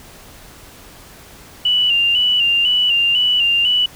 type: tone with vibrato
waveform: sine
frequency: 2875 Hz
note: F7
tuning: 50 cents sharp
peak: -12 dBFS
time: 1.65-3.86 s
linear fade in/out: 5 ms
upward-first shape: square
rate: 2 Hz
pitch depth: 50 cents each way
effects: pink hiss -41 dBFS RMS until 3.95 s